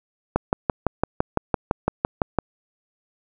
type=click train; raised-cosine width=1 ms; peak=-4 dBFS; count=13; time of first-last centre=0.36-2.387 s; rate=5.92 Hz; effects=none